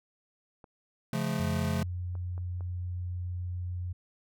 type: clicks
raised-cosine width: 1 ms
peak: -36 dBFS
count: 5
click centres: 0.642 / 1.665 / 2.153 / 2.379 / 2.608 s
type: chord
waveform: square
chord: Db augmented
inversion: none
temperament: just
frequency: 138.59 / 173.24 / 216.5 Hz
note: Db3 / F3 / A3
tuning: 0 / -14 / -28 cents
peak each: -34 dBFS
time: 1.13-1.83 s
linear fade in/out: 2 ms
type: tone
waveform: sine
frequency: 89.3 Hz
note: F2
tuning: 39 cents sharp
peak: -32 dBFS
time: 1.39-3.93 s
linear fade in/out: 10 ms
effects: none